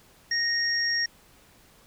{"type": "tone pair together", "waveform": "sine", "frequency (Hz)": [1862, 5573], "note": ["A#6", "F8"], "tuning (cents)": [-2, -5], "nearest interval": "octave + perfect fifth", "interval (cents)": 1897, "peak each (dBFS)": -26, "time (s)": [0.31, 1.06], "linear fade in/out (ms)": 5, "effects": ["pink hiss -57 dBFS RMS until 1.86 s"]}